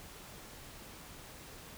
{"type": "silence", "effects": ["pink hiss -51 dBFS RMS until 1.77 s"]}